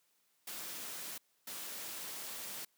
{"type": "noise bursts at uneven times", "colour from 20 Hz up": "white", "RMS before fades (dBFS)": -44, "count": 2, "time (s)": [[0.47, 1.18], [1.47, 2.65]], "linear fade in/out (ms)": 5, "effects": ["white hiss -75 dBFS RMS until 2.77 s", "high-pass 150 Hz 12 dB/octave"]}